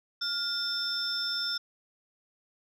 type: tone cluster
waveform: sine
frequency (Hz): 1410 / 3582 / 5300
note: F6 / A7 / E8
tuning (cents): +16 / +30 / +9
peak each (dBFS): -35 / -34 / -30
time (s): 0.21-1.58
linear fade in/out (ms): 10
effects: tanh soft clip ceiling -22 dBFS